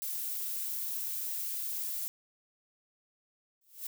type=noise; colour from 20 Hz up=violet; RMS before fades=-36 dBFS; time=0.02-2.08 s; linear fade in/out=0 ms
type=noise with exponential growth; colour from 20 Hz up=violet; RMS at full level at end=-35 dBFS; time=3.61-3.87 s; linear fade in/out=5 ms; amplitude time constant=55 ms
effects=none